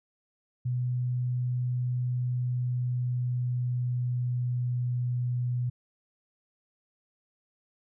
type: tone with pitch glide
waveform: sine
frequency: 124.3 to 123.16 Hz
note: B2 to B2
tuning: +12 to -4 cents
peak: -26 dBFS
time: 0.65-5.7 s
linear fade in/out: 10 ms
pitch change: -16 cents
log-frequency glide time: 2.22-4.92 s
effects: none